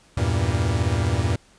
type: chord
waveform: 45% pulse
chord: E diminished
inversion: none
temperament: equal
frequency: 82.41 / 98 / 116.54 Hz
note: E2 / G2 / Bb2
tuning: 0 / 0 / 0 cents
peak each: -24 dBFS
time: 0.17-1.36 s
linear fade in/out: 5 ms
effects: pink hiss -55 dBFS RMS until 1.58 s + resampled to 22050 Hz